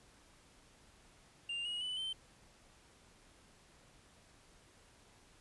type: tone with pitch steps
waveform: triangle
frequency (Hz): 2794 / 2891 / 2991 / 3095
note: F7 / F#7 / F#7 / G7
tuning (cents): 0 / -41 / +18 / -23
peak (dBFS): -36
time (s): 1.49-2.13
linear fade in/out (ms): 5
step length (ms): 160
effects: pink hiss -64 dBFS RMS until 5.4 s + resampled to 24000 Hz